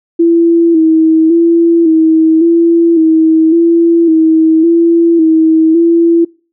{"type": "tone with vibrato", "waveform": "sine", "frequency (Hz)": 328, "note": "E4", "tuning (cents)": -9, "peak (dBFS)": -4, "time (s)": [0.19, 6.25], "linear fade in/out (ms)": 10, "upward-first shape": "square", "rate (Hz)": 0.9, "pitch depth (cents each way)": 42, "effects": ["noise-tail reverb RT60 0.4 s tail -26 dB re dry"]}